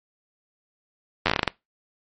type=slowing click train; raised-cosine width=0.3 ms; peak=-3 dBFS; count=10; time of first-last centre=1.26-1.477 s; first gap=10 ms; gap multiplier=1.21; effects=noise-tail reverb RT60 0.2 s tail -22 dB re dry + MP3 32 kbps